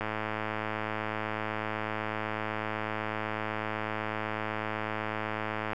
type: click train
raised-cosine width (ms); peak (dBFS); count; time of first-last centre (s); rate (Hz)
0.5; -17; 619; 0.01-5.732; 108
effects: none